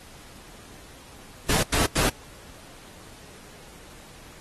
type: noise bursts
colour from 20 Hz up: pink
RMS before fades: -23 dBFS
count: 3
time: 1.49-2.094 s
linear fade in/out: 5 ms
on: 140 ms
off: 92 ms
effects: pink hiss -48 dBFS RMS until 4.4 s + AAC 32 kbps